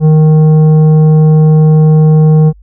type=tone with tanh clipping; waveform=triangle; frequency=155.4 Hz; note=D#3; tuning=2 cents flat; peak=-4 dBFS; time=0-2.53 s; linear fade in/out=50 ms; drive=13 dB; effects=added 50 Hz sine -35 dBFS peak until 2.62 s